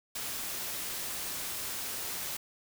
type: noise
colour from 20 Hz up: white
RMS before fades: -37 dBFS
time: 0.15-2.37 s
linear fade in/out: 5 ms
effects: none